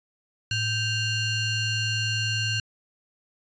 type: ring-modulated tone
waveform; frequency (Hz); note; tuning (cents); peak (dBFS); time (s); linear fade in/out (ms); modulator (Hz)
30% pulse; 1450; F#6; -35; -18; 0.51-2.6; 2; 1340
effects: resampled to 16000 Hz